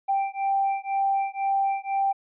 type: beating tone pair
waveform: triangle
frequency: 784 / 786 Hz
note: G5 / G5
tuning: 0 / +4 cents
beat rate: 2 Hz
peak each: -22 dBFS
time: 0.08-2.13 s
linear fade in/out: 20 ms
effects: tanh soft clip ceiling -18 dBFS + resampled to 8000 Hz